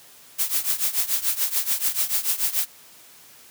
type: noise with tremolo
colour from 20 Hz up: blue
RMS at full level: -20 dBFS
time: 0.38-2.66 s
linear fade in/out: 20 ms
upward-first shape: triangle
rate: 6.9 Hz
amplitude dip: 90%
effects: white hiss -49 dBFS RMS until 3.5 s + high-pass 80 Hz 12 dB/octave